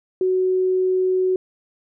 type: tone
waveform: sine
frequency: 371.6 Hz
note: F#4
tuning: 7 cents sharp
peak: -16 dBFS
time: 0.21-1.36 s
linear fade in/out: 2 ms
effects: none